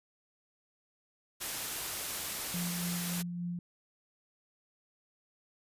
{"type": "noise", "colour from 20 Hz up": "white", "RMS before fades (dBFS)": -37, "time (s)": [1.4, 3.23], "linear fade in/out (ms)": 20}
{"type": "tone with tremolo", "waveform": "sine", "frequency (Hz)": 174.61, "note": "F3", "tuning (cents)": 0, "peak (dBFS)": -33, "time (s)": [2.54, 3.59], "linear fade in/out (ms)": 2, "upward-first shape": "sine", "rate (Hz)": 3.5, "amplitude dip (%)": 30}
{"effects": ["resampled to 32000 Hz"]}